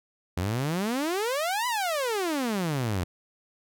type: exponential two-way sweep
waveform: sawtooth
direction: up then down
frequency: 83.9 to 1015 to 83.9 Hz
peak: -22 dBFS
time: 0.37-3.04 s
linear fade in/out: 5 ms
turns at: 1.67 s
effects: none